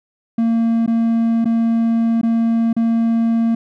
triangle tone with dropouts, 229 Hz, A#3, 31 cents flat, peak -11 dBFS, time 0.38-3.55 s, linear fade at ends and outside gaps 5 ms, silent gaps 0.863-0.876 / 1.446-1.455 / 2.214-2.231 / 2.73-2.765 s, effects none

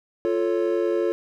triangle chord, F augmented, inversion none, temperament equal, 349.2 / 440 / 554.4 Hz, F4 / A4 / C#5, 0 / 0 / 0 cents, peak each -21 / -23 / -25 dBFS, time 0.25-1.12 s, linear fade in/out 0 ms, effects none

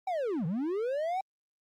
triangle linear two-way sweep, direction down then up, 781 to 146.83 to 781 Hz, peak -27 dBFS, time 0.07-1.21 s, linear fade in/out 5 ms, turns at 0.46 s, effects Opus 48 kbps

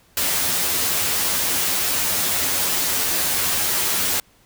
white noise with comb filter, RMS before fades -21 dBFS, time 0.17-4.2 s, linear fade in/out 2 ms, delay 11 ms, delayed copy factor +0.65, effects pink hiss -56 dBFS RMS until 4.45 s

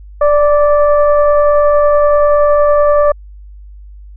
sine tone with frequency modulation, 587.3 Hz, D5, in tune, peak -6 dBFS, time 0.21-3.12 s, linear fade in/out 5 ms, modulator 582 Hz, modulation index 0.77, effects added 50 Hz sine -31 dBFS peak until 4.16 s

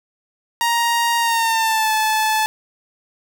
sawtooth tone with pitch glide, 937 to 869.2 Hz, A#5 to A5, +9 to -21 cents, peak -12 dBFS, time 0.61-2.46 s, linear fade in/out 0 ms, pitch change -130 cents, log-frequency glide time 1.18-1.92 s, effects none

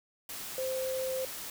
sine tone in noise, 521 Hz, C5, 7 cents flat, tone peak -31 dBFS, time 0.58-1.25 s, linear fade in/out 2 ms, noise white, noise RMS -41 dBFS, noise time 0.29-1.5 s, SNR +7 dB, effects none

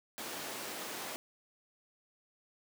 pink high-pass noise, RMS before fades -42 dBFS, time 0.18-1.16 s, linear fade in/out 0 ms, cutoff 320 Hz, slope 12 dB/octave, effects none

